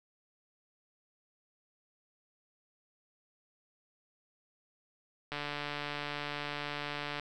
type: click train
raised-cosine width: 0.3 ms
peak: -21 dBFS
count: 275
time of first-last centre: 5.32-7.197 s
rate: 146 Hz
effects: none